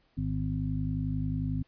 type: harmonic tone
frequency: 51.2 Hz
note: G#1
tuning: 24 cents flat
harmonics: 1 / 2 / 3 / 5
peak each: -36 / -33 / -33 / -34 dBFS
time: 0.17-1.63 s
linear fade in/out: 10 ms
effects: pink hiss -69 dBFS RMS until 1.67 s + resampled to 11025 Hz